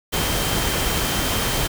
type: tone in noise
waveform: sine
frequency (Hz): 3136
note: G7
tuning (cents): 0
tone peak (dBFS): -31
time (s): 0.12-1.68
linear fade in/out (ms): 20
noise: pink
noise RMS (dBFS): -22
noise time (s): 0.12-1.68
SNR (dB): -12
effects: none